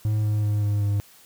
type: tone with pitch steps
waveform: triangle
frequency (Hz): 107.2 / 105.85 / 104.51 / 103.19 / 101.89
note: A2 / G#2 / G#2 / G#2 / G#2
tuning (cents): -45 / +33 / +11 / -11 / -33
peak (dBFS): -18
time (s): 0.05-1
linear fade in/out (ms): 0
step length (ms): 190
effects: white hiss -52 dBFS RMS until 1.25 s